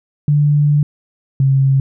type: tone pair in turn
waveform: sine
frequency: 146.9 / 135.43 Hz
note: D3 / C#3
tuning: +1 / -40 cents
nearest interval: minor second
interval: 141 cents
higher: first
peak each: -9 dBFS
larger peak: neither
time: 0.28-0.83 / 1.4-1.8 s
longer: first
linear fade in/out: 2 ms
effects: none